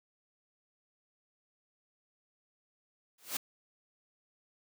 white noise with exponential growth, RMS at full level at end -30 dBFS, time 3.18-3.37 s, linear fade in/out 5 ms, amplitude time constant 41 ms, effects high-pass 200 Hz 12 dB/octave

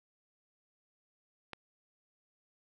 click, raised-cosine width 0.3 ms, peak -25 dBFS, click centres 1.533 s, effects none

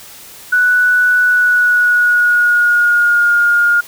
sine tone with pitch glide, 1480 to 1420.5 Hz, F#6 to F6, 0 to +29 cents, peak -8 dBFS, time 0.52-3.81 s, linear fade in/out 10 ms, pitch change -71 cents, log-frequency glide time 1.22-3.33 s, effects white hiss -36 dBFS RMS until 3.87 s

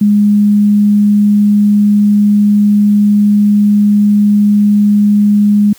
sine tone, 206.5 Hz, G#3, 10 cents flat, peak -5 dBFS, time 0.01-5.73 s, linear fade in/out 5 ms, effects white hiss -42 dBFS RMS until 5.78 s + high-pass 60 Hz 12 dB/octave

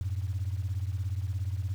sine beating tone pair, 90 / 107 Hz, F#2 / A2, -47 / -48 cents, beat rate 17 Hz, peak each -30 / -33 dBFS, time 0.01-1.74 s, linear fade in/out 0 ms, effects tanh soft clip ceiling -23 dBFS + 9-bit

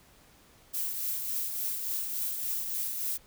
violet noise with tremolo, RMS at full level -31 dBFS, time 0.73-3.18 s, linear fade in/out 20 ms, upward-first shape triangle, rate 3.5 Hz, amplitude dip 45%, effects pink hiss -59 dBFS RMS until 3.26 s

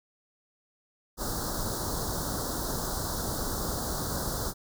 pink band-stop noise, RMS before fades -32 dBFS, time 1.17-4.54 s, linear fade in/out 50 ms, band 1500 to 4000 Hz, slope 48 dB/octave, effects none

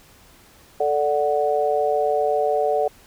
sine chord, D major, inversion second, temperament equal, 440 / 587.3 / 740 Hz, A4 / D5 / F#5, 0 / 0 / 0 cents, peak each -22 dBFS, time 0.8-2.88 s, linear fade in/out 5 ms, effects pink hiss -51 dBFS RMS until 3.06 s

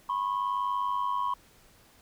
sine tone pair together, 987.8 / 1088.3 Hz, B5 / C#6, 0 / -32 cents, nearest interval major second, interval 168 cents, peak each -28 dBFS, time 0.09-1.34 s, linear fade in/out 5 ms, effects tanh soft clip ceiling -23 dBFS + pink hiss -59 dBFS RMS until 2.01 s

